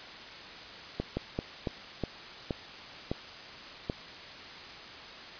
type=slowing click train; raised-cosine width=2 ms; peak=-17 dBFS; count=8; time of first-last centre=1-3.899 s; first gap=170 ms; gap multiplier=1.29; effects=white hiss -45 dBFS RMS until 5.39 s + resampled to 11025 Hz